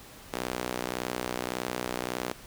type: tone with high-pass filter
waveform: sawtooth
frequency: 61.74 Hz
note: B1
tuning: in tune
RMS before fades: -34 dBFS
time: 0.33-2.33 s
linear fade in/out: 5 ms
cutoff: 340 Hz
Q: 0.82
effects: pink hiss -49 dBFS RMS until 2.46 s